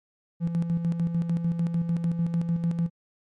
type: tone with tremolo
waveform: triangle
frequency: 168.9 Hz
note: E3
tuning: 42 cents sharp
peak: -18 dBFS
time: 0.4-2.9 s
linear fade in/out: 50 ms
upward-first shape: square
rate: 6.7 Hz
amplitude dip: 60%
effects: tanh soft clip ceiling -17 dBFS + MP3 48 kbps